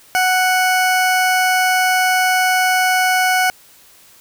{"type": "tone", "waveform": "20% pulse", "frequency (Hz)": 740, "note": "F#5", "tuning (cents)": 0, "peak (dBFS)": -8, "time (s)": [0.15, 3.5], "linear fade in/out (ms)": 0, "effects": ["white hiss -47 dBFS RMS until 4.2 s"]}